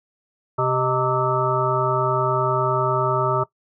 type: harmonic tone with a mistuned harmonic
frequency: 130 Hz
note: C3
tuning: 11 cents flat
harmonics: 1 / 3 / 5 / 7 / 9 / 10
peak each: -25 / -25 / -25 / -25 / -25 / -25 dBFS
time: 0.58-3.44 s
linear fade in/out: 10 ms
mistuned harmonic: 5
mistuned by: -73 cents
effects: noise-tail reverb RT60 0.1 s tail -18 dB re dry